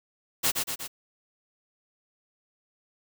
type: noise with echo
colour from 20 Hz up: white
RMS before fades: -24 dBFS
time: 0.43-0.52 s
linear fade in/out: 20 ms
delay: 120 ms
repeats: 3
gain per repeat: -4 dB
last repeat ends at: 0.88 s
effects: none